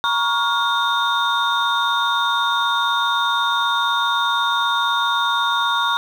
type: tone cluster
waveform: sine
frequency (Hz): 942 / 1117 / 1414 / 3664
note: A#5 / C#6 / F6 / A#7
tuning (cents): +18 / +13 / +21 / -31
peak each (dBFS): -21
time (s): 0.04-5.97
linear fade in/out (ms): 0
effects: tanh soft clip ceiling -10 dBFS + 7-bit